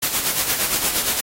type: noise with tremolo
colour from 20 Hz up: white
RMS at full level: -19 dBFS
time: 0.02-1.21 s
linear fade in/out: 10 ms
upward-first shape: sine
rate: 8.6 Hz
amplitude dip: 55%
effects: AAC 48 kbps